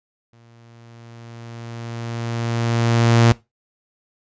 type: tone with exponential growth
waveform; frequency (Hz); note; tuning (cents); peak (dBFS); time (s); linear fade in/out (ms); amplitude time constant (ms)
sawtooth; 116.54; A#2; 0; -6; 0.33-3.32; 0; 650
effects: noise-tail reverb RT60 0.2 s tail -19 dB re dry + resampled to 16000 Hz